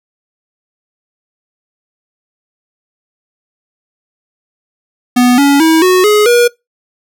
square tone with pitch steps, 246.9 / 282 / 322 / 367.8 / 420.1 / 479.7 Hz, B3 / C#4 / E4 / F#4 / G#4 / A#4, 0 / +30 / -41 / -10 / +20 / +50 cents, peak -6 dBFS, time 5.16-6.48 s, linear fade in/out 10 ms, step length 220 ms, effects noise-tail reverb RT60 0.2 s tail -24 dB re dry

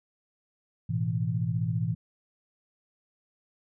sine chord, A suspended second, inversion none, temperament equal with one note detuned, 108.61 / 123.47 / 164.81 Hz, A2 / B2 / E3, -22 / 0 / 0 cents, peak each -30 dBFS, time 0.89-1.95 s, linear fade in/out 10 ms, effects none

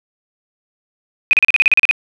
sine tone bursts, 2500 Hz, D#7, 8 cents sharp, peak -7 dBFS, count 11, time 1.31-1.911 s, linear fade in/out 0 ms, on 21 ms, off 37 ms, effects 8-bit

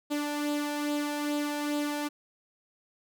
sawtooth tone with flanger, 293.7 Hz, D4, in tune, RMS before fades -31 dBFS, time 0.1-2.09 s, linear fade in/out 20 ms, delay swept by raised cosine 0.25 to 1.25 ms, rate 2.4 Hz, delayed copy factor +0.5, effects none

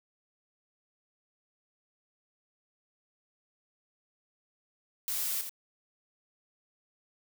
blue noise with echo, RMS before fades -33 dBFS, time 5.08-5.41 s, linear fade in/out 0 ms, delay 84 ms, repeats 1, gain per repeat -7 dB, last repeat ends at 5.494 s, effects none

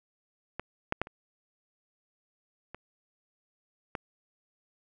clicks, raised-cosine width 0.5 ms, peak -19 / -12 / -13 / -29 / -26 / -18 dBFS, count 6, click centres 0.596 / 0.924 / 1.016 / 1.071 / 2.746 / 3.952 s, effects none

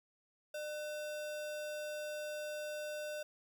sine tone with sample-and-hold, 600 Hz, D5, 37 cents sharp, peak -39 dBFS, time 0.54-3.23 s, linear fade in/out 5 ms, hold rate 2100 Hz, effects none

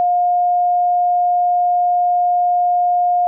sine tone, 711 Hz, F5, 31 cents sharp, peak -12 dBFS, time 0-3.27 s, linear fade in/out 0 ms, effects none

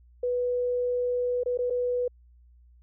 sine tone with dropouts, 492.3 Hz, B4, 6 cents flat, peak -24 dBFS, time 0.23-2.08 s, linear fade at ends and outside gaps 5 ms, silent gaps 1.435-1.459 / 1.575-1.588 / 1.7-1.705 s, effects added 60 Hz sine -53 dBFS peak until 2.82 s

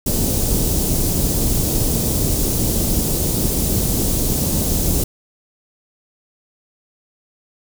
pink band-stop noise, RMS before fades -18 dBFS, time 0.06-5.04 s, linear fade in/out 5 ms, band 400 to 6900 Hz, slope 12 dB/octave, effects none

